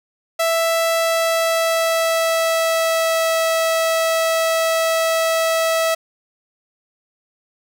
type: tone with pitch glide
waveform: sawtooth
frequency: 660 to 652 Hz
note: E5 to E5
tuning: +2 to -19 cents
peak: -12 dBFS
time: 0.39-5.95 s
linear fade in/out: 10 ms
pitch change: -21 cents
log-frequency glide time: 0.94-3.37 s
effects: none